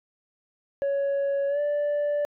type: tone with pitch glide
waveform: sine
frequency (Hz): 558 to 585.1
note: C#5 to D5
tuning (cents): +11 to -7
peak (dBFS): -20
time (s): 0.82-2.25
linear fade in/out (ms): 0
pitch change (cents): +82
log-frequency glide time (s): 1.48-1.6
effects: tanh soft clip ceiling -22 dBFS